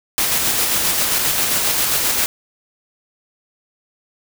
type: noise with tremolo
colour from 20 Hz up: white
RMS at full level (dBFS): -17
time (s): 0.18-2.26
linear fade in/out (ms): 0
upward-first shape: square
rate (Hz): 7.5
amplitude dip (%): 25
effects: none